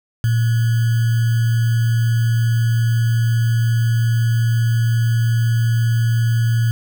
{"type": "tone with sample-and-hold", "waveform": "sine", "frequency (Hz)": 115.3, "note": "A#2", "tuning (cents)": -19, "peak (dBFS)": -13, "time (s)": [0.24, 6.71], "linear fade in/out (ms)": 0, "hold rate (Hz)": 1575, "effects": []}